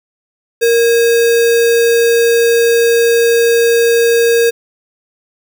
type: tone with sample-and-hold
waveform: sine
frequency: 466.2 Hz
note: A#4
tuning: in tune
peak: -7 dBFS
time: 0.61-4.51 s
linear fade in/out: 20 ms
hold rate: 2100 Hz
effects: none